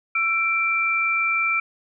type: tone pair together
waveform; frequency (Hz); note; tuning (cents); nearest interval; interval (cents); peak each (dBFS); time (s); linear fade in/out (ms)
sine; 1336.7 / 2349; E6 / D7; +24 / 0; minor seventh; 976; -24 / -20; 0.15-1.6; 5
effects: none